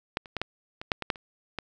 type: clicks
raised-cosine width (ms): 0.3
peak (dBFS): -11 / -28 / -15 / -12 / -21 / -7 / -16 / -8 / -28 / -16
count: 10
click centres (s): 0.171 / 0.258 / 0.367 / 0.416 / 0.815 / 0.918 / 1.023 / 1.102 / 1.158 / 1.587
effects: none